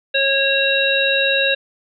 harmonic tone, 547 Hz, C#5, 23 cents flat, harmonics 1 / 3 / 5 / 7, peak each -20 / -20 / -19 / -20 dBFS, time 0.14-1.55 s, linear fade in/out 10 ms, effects none

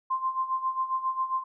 sine tone with tremolo, 1046.5 Hz, C6, in tune, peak -23 dBFS, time 0.1-1.44 s, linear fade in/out 10 ms, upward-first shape sine, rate 7.4 Hz, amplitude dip 75%, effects none

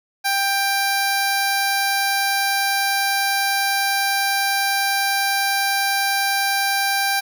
10% pulse tone with notch filter, 790 Hz, G5, 13 cents sharp, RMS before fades -20 dBFS, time 0.24-7.21 s, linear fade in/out 20 ms, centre 3000 Hz, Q 1.7, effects none

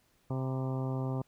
harmonic tone with a mistuned harmonic, 131.3 Hz, C3, 6 cents sharp, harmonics 1 / 2 / 3 / 4 / 5 / 6 / 7 / 8 / 9, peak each -32 / -38 / -42 / -44 / -46 / -48 / -49 / -50 / -51 dBFS, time 0.3-1.22 s, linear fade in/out 5 ms, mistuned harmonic 8, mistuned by -59 cents, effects pink hiss -70 dBFS RMS until 1.27 s

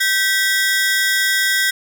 sawtooth ring-modulated tone, 1753 Hz, A6, 7 cents flat, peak -8 dBFS, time 0-1.71 s, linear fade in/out 10 ms, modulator 200 Hz, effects none

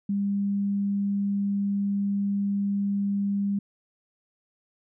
sine tone, 200.3 Hz, G3, 38 cents sharp, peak -23 dBFS, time 0.09-3.59 s, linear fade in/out 5 ms, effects none

